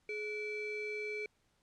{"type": "ring-modulated tone", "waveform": "triangle", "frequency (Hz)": 947, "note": "A#5", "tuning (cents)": 27, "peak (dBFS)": -32, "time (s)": [0.09, 1.26], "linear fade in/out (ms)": 2, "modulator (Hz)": 1370, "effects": ["pink hiss -75 dBFS RMS until 1.62 s", "low-pass 9000 Hz 12 dB/octave"]}